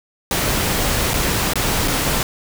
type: noise with dropouts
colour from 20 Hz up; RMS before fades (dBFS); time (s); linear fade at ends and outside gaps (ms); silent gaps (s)
pink; -19; 0.31-2.23; 1; 1.135-1.14 / 1.535-1.556 / 1.877-1.881
effects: none